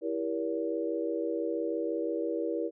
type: chord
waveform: sine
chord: E diminished seventh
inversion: none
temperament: just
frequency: 329.6 / 395.6 / 474.7 / 569.6 Hz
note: E4 / G4 / Bb4 / Db5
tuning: 0 / +16 / +31 / +47 cents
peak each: -33 / -37 / -33 / -37 dBFS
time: 0.01-2.71 s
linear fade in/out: 50 ms
effects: none